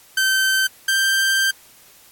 sawtooth tone pair in turn, 1546 / 1572.1 Hz, G6 / G6, -24 / +5 cents, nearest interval unison, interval 29 cents, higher second, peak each -12 dBFS, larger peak neither, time 0.17-0.67 / 0.88-1.51 s, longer second, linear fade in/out 5 ms, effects white hiss -49 dBFS RMS until 2.11 s + AAC 64 kbps

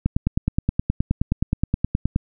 click train, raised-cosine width 5 ms, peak -6 dBFS, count 21, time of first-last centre 0.06-2.161 s, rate 9.52 Hz, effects none

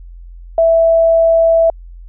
sine tone, 659.3 Hz, E5, in tune, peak -7 dBFS, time 0.58-1.7 s, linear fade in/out 2 ms, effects added 43 Hz sine -31 dBFS peak until 2.08 s

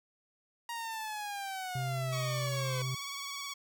sawtooth linear sweep, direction down, 944 to 503 Hz, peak -33 dBFS, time 0.69-2.82 s, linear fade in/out 2 ms
triangle tone, 130 Hz, C3, 11 cents flat, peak -31 dBFS, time 1.75-2.95 s, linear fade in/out 5 ms
10% pulse tone with vibrato, 1123 Hz, C#6, 22 cents sharp, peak -30 dBFS, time 2.12-3.54 s, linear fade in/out 10 ms, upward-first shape sine, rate 19 Hz, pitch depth 32 cents each way
effects none

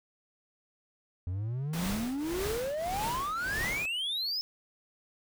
triangle exponential sweep, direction up, 86.4 to 5274 Hz, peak -29 dBFS, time 1.27-4.41 s, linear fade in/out 0 ms
pink noise with tremolo, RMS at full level -35 dBFS, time 1.73-3.86 s, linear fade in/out 5 ms, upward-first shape triangle, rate 1.7 Hz, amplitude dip 90%
effects none

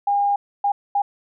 sine tone bursts at uneven times, 809 Hz, G#5, 46 cents flat, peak -16 dBFS, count 3, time 0.07-0.36 / 0.64-0.72 / 0.95-1.02 s, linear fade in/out 5 ms, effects none

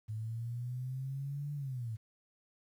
sine linear two-way sweep, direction up then down, 107 to 146.83 to 107 Hz, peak -36 dBFS, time 0.08-1.97 s, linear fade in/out 20 ms, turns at 1.54 s, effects 11-bit

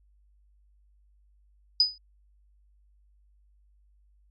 sine tone with exponential decay, 4978 Hz, D#8, in tune, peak -14 dBFS, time 1.8-1.98 s, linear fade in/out 2 ms, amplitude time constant 39 ms, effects added 50 Hz sine -59 dBFS peak until 4.3 s + MP3 64 kbps

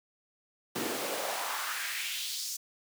pink noise with high-pass filter sweep, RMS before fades -35 dBFS, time 0.75-2.57 s, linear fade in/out 10 ms, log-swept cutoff 240 to 6200 Hz, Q 2.2, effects none

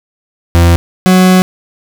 40% pulse tone pair in turn, 85.4 / 184.76 Hz, F2 / F#3, -38 / -2 cents, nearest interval octave + minor second, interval 1336 cents, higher second, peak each -3 dBFS, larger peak neither, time 0.55-0.76 / 1.06-1.42 s, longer second, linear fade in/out 0 ms, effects none

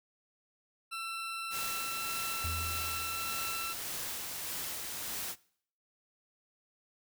20% pulse tone, 1342 Hz, E6, 31 cents sharp, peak -32 dBFS, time 0.91-3.74 s, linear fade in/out 20 ms
white noise with tremolo, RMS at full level -38 dBFS, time 1.5-5.36 s, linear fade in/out 50 ms, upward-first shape sine, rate 1.7 Hz, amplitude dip 25%
triangle tone with exponential decay, 82.3 Hz, E2, 2 cents flat, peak -32 dBFS, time 2.44-3.96 s, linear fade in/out 5 ms, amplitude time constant 330 ms
effects noise-tail reverb RT60 0.6 s tail -22 dB re dry

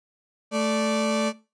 35% pulse tone pair together, 219.5 / 586 Hz, A3 / D5, -4 / -4 cents, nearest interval octave + perfect fourth, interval 1700 cents, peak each -23 dBFS, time 0.51-1.33 s, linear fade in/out 50 ms, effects noise-tail reverb RT60 0.3 s tail -19 dB re dry + resampled to 22050 Hz

